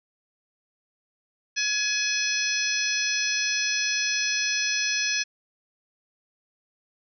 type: harmonic tone with a mistuned harmonic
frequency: 843 Hz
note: G#5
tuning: 26 cents sharp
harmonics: 2 / 3 / 4 / 5 / 6 / 7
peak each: -30 / -28 / -34 / -33 / -30 / -30 dBFS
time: 1.56-5.24 s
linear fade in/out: 20 ms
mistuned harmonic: 6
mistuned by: +43 cents
effects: none